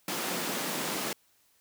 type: high-pass noise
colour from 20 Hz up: pink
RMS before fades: -33 dBFS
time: 0.08-1.13 s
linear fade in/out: 2 ms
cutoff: 160 Hz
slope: 48 dB/octave
effects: white hiss -67 dBFS RMS until 1.6 s